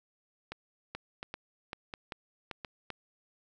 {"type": "two click trains", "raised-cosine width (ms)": 0.3, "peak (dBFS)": [-22, -23], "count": [6, 4], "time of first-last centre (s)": [[0.95, 2.903], [0.52, 2.648]], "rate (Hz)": [2.56, 1.41], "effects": []}